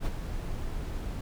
brown noise with ADSR envelope, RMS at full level -27 dBFS, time 0-1.21 s, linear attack 60 ms, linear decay 32 ms, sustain -7 dB, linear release 4 ms, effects none

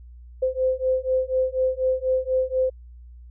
sine beating tone pair, 515 / 519.1 Hz, C5 / C5, -28 / -14 cents, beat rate 4.1 Hz, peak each -23 dBFS, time 0.42-2.7 s, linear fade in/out 10 ms, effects added 60 Hz sine -41 dBFS peak until 3.3 s

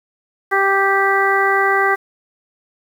harmonic tone, 392 Hz, G4, in tune, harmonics 1 / 2 / 3 / 4 / 5, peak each -19 / -19 / -19 / -19 / -19 dBFS, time 0.51-1.96 s, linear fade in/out 20 ms, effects 7-bit

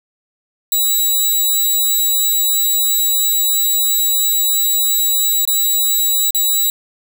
5% pulse tone with dropouts, 3901 Hz, B7, 22 cents flat, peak -5 dBFS, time 0.72-6.7 s, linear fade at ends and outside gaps 2 ms, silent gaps 5.452-5.475 / 6.307-6.347 s, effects none

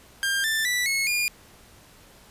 sawtooth tone with pitch steps, 1598 / 1773.1 / 1967.4 / 2183 / 2422 Hz, G6 / A6 / B6 / C#7 / D#7, +33 / +13 / -7 / -27 / -47 cents, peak -19 dBFS, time 0.23-1.28 s, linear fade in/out 0 ms, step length 210 ms, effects pink hiss -52 dBFS RMS until 2.3 s + resampled to 32000 Hz

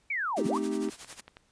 sine linear two-way sweep, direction down then up, 2349 to 140 to 1225 Hz, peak -28 dBFS, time 0.1-0.58 s, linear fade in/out 5 ms, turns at 0.46 s
white noise with tremolo, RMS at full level -42 dBFS, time 0.36-1.21 s, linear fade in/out 10 ms, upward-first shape sine, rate 11 Hz, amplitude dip 80%
triangle chord, A half-diminished seventh, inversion none, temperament equal, 220 / 261.6 / 311.1 / 392 Hz, A3 / C4 / Eb4 / G4, 0 / 0 / 0 / 0 cents, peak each -32 / -33 / -31 / -31 dBFS, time 0.37-0.9 s, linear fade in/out 10 ms
clicks, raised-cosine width 0.3 ms, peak -30 dBFS, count 6, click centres 0.887 / 1.046 / 1.127 / 1.196 / 1.28 / 1.369 s
effects pink hiss -68 dBFS RMS until 1.51 s + resampled to 22050 Hz

